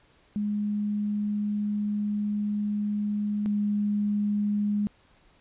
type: tone pair in turn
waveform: sine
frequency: 207.7 / 206.7 Hz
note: G#3 / G#3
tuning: 0 / -8 cents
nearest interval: unison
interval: 8 cents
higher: first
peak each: -25 / -23 dBFS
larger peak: second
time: 0.36-3.46 / 3.46-4.87 s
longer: first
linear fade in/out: 0 ms
effects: pink hiss -61 dBFS RMS until 5.4 s + resampled to 8000 Hz